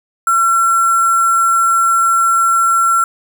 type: tone with sample-and-hold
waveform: sine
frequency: 1357 Hz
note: E6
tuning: 50 cents sharp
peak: -9 dBFS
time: 0.27-3.04 s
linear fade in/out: 2 ms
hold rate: 8820 Hz
effects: none